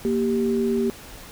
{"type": "tone pair together", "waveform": "sine", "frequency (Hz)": [233.5, 392], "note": ["A#3", "G4"], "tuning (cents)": [3, 0], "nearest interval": "major sixth", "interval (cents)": 897, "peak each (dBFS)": -22, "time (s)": [0.05, 0.9], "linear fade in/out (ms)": 0, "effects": ["added 50 Hz sine -49 dBFS peak until 1.31 s", "pink hiss -42 dBFS RMS until 1.31 s"]}